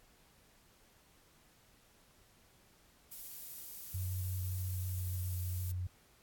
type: noise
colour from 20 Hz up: violet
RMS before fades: -46 dBFS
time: 3.11-5.72 s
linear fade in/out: 10 ms
type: tone with pitch glide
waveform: sine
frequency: 92.5 to 90.18 Hz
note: F#2 to F#2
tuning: 0 to -44 cents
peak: -35 dBFS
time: 3.94-5.87 s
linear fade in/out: 5 ms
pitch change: -44 cents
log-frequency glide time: 4.67-5.41 s
effects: pink hiss -66 dBFS RMS until 6.22 s + AAC 64 kbps